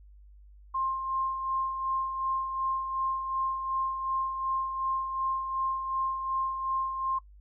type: tone with tremolo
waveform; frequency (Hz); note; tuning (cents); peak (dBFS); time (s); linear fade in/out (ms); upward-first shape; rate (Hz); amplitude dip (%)
sine; 1059; C6; +21; -26; 0.74-7.19; 10; sine; 2.7; 50
effects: noise-tail reverb RT60 0.1 s tail -20 dB re dry + added 50 Hz sine -50 dBFS peak until 7.4 s